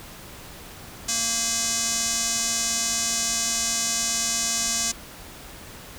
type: tone with band-pass filter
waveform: square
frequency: 229.9 Hz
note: A#3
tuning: 24 cents flat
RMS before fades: -25 dBFS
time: 1.08-4.92 s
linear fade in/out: 10 ms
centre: 6700 Hz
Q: 2.6
effects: pink hiss -42 dBFS RMS until 5.98 s